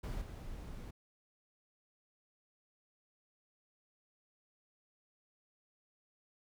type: noise with level steps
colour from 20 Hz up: brown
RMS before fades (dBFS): -40 / -46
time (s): 0.03-0.91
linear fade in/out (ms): 10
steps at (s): 0.21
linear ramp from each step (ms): 10
effects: none